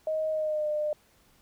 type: tone with pitch glide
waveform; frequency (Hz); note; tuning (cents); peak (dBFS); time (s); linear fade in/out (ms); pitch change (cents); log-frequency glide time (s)
sine; 627 to 602.8; D#5 to D5; +13 to +45; -26; 0.07-0.93; 2; -68; 0.31-0.68
effects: pink hiss -63 dBFS RMS until 1.41 s